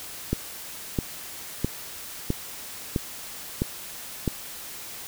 click train, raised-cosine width 3 ms, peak -10 dBFS, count 7, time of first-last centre 0.33-4.277 s, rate 1.52 Hz, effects white hiss -39 dBFS RMS until 5.07 s

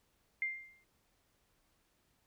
sine tone with exponential decay, 2102 Hz, C7, 7 cents sharp, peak -30 dBFS, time 0.42-0.84 s, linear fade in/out 1 ms, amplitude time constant 90 ms, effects pink hiss -75 dBFS RMS until 2.26 s

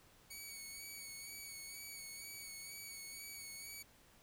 10% pulse tone with vibrato, 2240 Hz, C#7, 18 cents sharp, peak -39 dBFS, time 0.3-3.83 s, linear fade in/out 10 ms, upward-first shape sine, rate 2.1 Hz, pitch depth 28 cents each way, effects pink hiss -66 dBFS RMS until 4.22 s

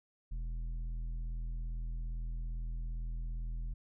sine tone with tanh clipping, 41.2 Hz, E1, in tune, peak -37 dBFS, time 0.31-3.74 s, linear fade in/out 10 ms, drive 8 dB, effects none

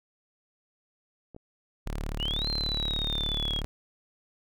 clicks, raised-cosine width 2 ms, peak -32 dBFS, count 2, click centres 1.347 / 1.364 s
sawtooth tone, 36.71 Hz, D1, in tune, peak -27 dBFS, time 1.86-3.65 s, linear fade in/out 0 ms
sine exponential two-way sweep, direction up then down, 2794 to 4186 to 3267 Hz, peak -29 dBFS, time 2.19-3.61 s, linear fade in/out 20 ms, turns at 2.48 s
effects none

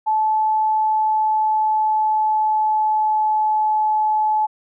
sine tone with pitch glide, 867 to 859.5 Hz, A5 to A5, -26 to -41 cents, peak -15 dBFS, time 0.06-4.47 s, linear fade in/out 20 ms, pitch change -15 cents, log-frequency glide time 0.71-3.71 s, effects none

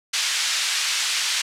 white band-pass noise, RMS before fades -23 dBFS, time 0.13-1.42 s, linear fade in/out 10 ms, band 1800 to 5800 Hz, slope 12 dB/octave, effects low-pass 10000 Hz 12 dB/octave

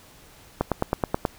click train, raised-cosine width 1 ms, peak -7 dBFS, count 7, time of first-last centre 0.61-1.252 s, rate 9.35 Hz, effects pink hiss -51 dBFS RMS until 1.38 s

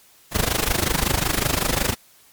pink noise with amplitude modulation, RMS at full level -18 dBFS, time 0.31-1.96 s, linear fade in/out 50 ms, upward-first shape sine, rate 25.4 Hz, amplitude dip 85%, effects white hiss -53 dBFS RMS until 2.32 s + MP3 96 kbps

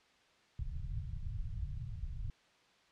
pink low-pass noise, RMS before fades -40 dBFS, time 0.59-2.3 s, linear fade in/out 2 ms, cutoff 140 Hz, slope 48 dB/octave, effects white hiss -67 dBFS RMS until 2.91 s + low-pass 4000 Hz 12 dB/octave

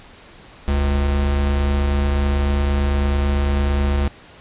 square tone pair together, 41.66 / 70.7 Hz, E1 / C#2, +19 / +35 cents, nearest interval major sixth, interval 916 cents, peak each -26 / -17 dBFS, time 0.68-4.08 s, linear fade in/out 0 ms, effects pink hiss -44 dBFS RMS until 4.4 s + resampled to 8000 Hz

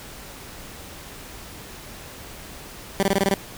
15% pulse tone bursts, 196 Hz, G3, in tune, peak -11 dBFS, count 7, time 3-3.34 s, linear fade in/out 0 ms, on 28 ms, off 24 ms, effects pink hiss -40 dBFS RMS until 3.57 s

